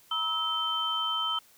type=tone cluster; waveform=sine; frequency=951 / 1295 / 3096 Hz; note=A#5 / E6 / G7; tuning=+34 / -31 / -22 cents; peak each=-37 / -31 / -29 dBFS; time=0.11-1.39 s; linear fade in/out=5 ms; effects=white hiss -59 dBFS RMS until 1.57 s